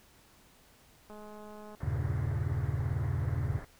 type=click train; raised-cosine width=1 ms; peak=-36 dBFS; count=138; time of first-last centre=1.1-1.749 s; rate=211 Hz
type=low-pass noise; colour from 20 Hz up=pink; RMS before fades=-46 dBFS; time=1.8-3.65 s; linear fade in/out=5 ms; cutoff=2100 Hz; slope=96 dB/octave
type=chord; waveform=triangle; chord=E diminished seventh; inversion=none; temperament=equal with one note detuned; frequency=80.62 / 98 / 116.54 / 138.59 Hz; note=E2 / G2 / Bb2 / Db3; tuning=-38 / 0 / 0 / 0 cents; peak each=-33 dBFS; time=1.83-3.59 s; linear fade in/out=5 ms
effects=pink hiss -61 dBFS RMS until 3.79 s